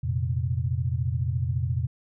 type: chord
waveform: sine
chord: F suspended fourth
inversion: none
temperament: equal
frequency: 87.31 / 116.54 / 130.81 Hz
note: F2 / Bb2 / C3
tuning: 0 / 0 / 0 cents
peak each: -28 dBFS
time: 0.03-1.87 s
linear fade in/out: 10 ms
effects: none